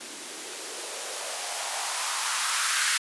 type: noise with band-pass filter sweep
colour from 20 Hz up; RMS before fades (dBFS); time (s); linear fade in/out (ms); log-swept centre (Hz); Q
violet; -30; 0-2.98; 10; 270 to 1600; 2.8
effects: resampled to 24000 Hz